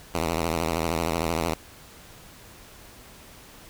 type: tone with vibrato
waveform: 5% pulse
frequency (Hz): 82.41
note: E2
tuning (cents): 0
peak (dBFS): -13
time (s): 0.14-1.54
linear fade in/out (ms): 5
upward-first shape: triangle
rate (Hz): 13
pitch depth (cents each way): 140
effects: pink hiss -48 dBFS RMS until 3.69 s